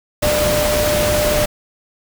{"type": "tone in noise", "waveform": "sine", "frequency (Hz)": 598, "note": "D5", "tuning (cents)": 31, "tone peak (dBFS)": -16, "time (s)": [0.22, 1.46], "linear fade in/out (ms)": 10, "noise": "pink", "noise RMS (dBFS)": -19, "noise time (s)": [0.22, 1.46], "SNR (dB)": 0, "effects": []}